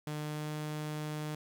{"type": "tone with pitch glide", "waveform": "sawtooth", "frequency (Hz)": [150.8, 152.02], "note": ["D3", "D#3"], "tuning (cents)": [46, -40], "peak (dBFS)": -32, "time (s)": [0.07, 1.35], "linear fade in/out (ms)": 2, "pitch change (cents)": 14, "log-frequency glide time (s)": [0.22, 0.51], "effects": ["10-bit"]}